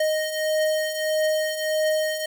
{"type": "beating tone pair", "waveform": "square", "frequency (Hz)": [620, 621.6], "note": ["D#5", "D#5"], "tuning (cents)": [-6, -2], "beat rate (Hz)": 1.6, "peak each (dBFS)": [-29, -23], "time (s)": [0, 2.26], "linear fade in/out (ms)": 5, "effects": ["9-bit"]}